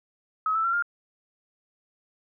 sine tone with pitch steps, 1278 / 1319.3 / 1361.8 / 1405.8 Hz, D#6 / E6 / F6 / F6, +46 / +1 / -44 / +11 cents, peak -22 dBFS, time 0.46-0.824 s, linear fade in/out 2 ms, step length 91 ms, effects none

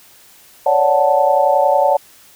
sine chord, D major seventh, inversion third, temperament equal with one note detuned, 554.4 / 585.3 / 740 / 880 Hz, C#5 / D5 / F#5 / A5, 0 / -6 / 0 / 0 cents, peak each -16 dBFS, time 0.66-1.97 s, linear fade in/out 5 ms, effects white hiss -46 dBFS RMS until 2.35 s

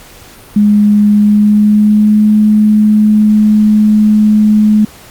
sine tone with pitch glide, 207.7 to 212.6 Hz, G#3 to G#3, 0 to +41 cents, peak -4 dBFS, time 0.56-4.85 s, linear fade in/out 5 ms, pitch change +41 cents, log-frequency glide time 1.12-2.33 s, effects pink hiss -36 dBFS RMS until 5.1 s + Opus 48 kbps

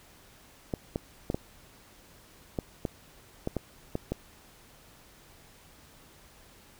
clicks, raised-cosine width 2 ms, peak -16 dBFS, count 10, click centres 0.738 / 0.959 / 1.301 / 1.345 / 2.588 / 2.852 / 3.474 / 3.567 / 3.954 / 4.12 s, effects pink hiss -56 dBFS RMS until 6.79 s

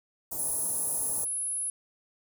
white band-stop noise, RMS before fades -35 dBFS, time 0.31-1.25 s, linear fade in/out 10 ms, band 920 to 7400 Hz, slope 24 dB/octave
sine tone, 10570 Hz, E9, 4 cents sharp, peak -29 dBFS, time 0.39-1.7 s, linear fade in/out 2 ms
effects none

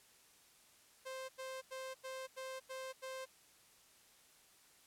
sawtooth tone bursts, 524 Hz, C5, 2 cents sharp, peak -40 dBFS, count 7, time 1.05-3.258 s, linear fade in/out 20 ms, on 240 ms, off 88 ms, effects white hiss -66 dBFS RMS until 4.86 s + low-pass 12000 Hz 12 dB/octave

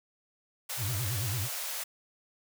white high-pass noise, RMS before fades -36 dBFS, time 0.69-1.84 s, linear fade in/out 10 ms, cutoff 480 Hz, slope 96 dB/octave
triangle tone with vibrato, 109.7 Hz, A2, 5 cents flat, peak -29 dBFS, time 0.77-1.49 s, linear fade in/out 50 ms, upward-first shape sine, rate 9 Hz, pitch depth 290 cents each way
effects none

